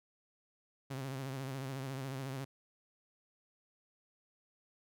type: tone with vibrato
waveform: sawtooth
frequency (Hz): 133.8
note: C3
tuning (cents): +39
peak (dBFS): -35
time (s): 0.9-2.45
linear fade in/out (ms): 10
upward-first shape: sine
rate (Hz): 14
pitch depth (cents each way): 67
effects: none